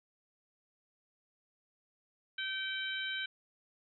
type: harmonic tone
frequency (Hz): 772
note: G5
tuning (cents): -27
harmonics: 2 / 3 / 4 / 5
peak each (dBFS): -38 / -43 / -40 / -43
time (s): 2.38-3.26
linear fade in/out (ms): 5
effects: none